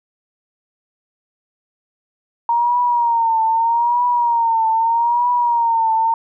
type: tone with vibrato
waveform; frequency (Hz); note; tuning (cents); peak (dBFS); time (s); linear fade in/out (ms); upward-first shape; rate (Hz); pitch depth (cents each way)
sine; 932.3; A#5; 0; -13; 2.49-6.14; 2; triangle; 0.8; 85
effects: none